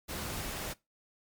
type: noise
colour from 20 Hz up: pink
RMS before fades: -38 dBFS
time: 0.08-0.74 s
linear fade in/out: 20 ms
effects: noise-tail reverb RT60 0.2 s tail -20 dB re dry + MP3 96 kbps